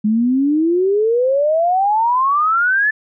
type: exponential sweep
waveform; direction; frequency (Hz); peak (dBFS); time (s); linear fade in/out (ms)
sine; up; 207.7 to 1760; -12; 0.04-2.91; 10
effects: none